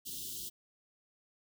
white band-stop noise, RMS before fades -42 dBFS, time 0.05-0.5 s, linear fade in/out 20 ms, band 420 to 2900 Hz, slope 96 dB/octave, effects none

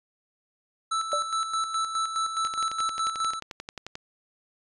square tone with tremolo, 1318.5 Hz, E6, in tune, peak -25 dBFS, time 0.91-3.4 s, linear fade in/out 10 ms, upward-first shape square, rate 4.8 Hz, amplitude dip 55%
sine tone with exponential decay, 585 Hz, D5, 7 cents flat, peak -23 dBFS, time 1.13-1.28 s, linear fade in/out 1 ms, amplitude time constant 31 ms
click train, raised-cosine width 0.2 ms, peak -19 dBFS, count 18, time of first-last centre 2.45-3.954 s, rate 11.3 Hz
effects resampled to 24000 Hz

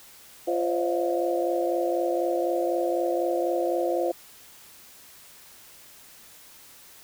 sine tone cluster, 345.9 / 519 / 563 / 646 / 710 Hz, F4 / C5 / C#5 / E5 / F5, -17 / -14 / +27 / -35 / +28 cents, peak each -27 / -27 / -35 / -31 / -31 dBFS, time 0.47-4.12 s, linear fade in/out 10 ms, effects white hiss -50 dBFS RMS until 7.03 s

